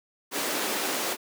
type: high-pass noise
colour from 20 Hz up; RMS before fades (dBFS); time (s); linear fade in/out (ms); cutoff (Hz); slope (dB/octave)
pink; -29; 0.31-1.17; 50; 260; 24
effects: none